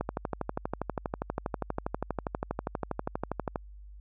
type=click train; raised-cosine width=1 ms; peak=-16 dBFS; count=45; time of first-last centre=0.01-3.558 s; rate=12.4 Hz; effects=added 50 Hz sine -45 dBFS peak until 4 s